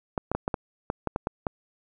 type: clicks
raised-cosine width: 1 ms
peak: -12 dBFS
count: 10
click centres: 0.178 / 0.316 / 0.35 / 0.479 / 0.542 / 0.901 / 1.073 / 1.161 / 1.271 / 1.468 s
effects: none